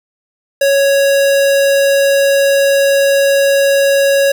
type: tone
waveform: square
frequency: 554.4 Hz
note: C#5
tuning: in tune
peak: -9 dBFS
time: 0.61-4.32 s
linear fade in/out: 5 ms
effects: 8-bit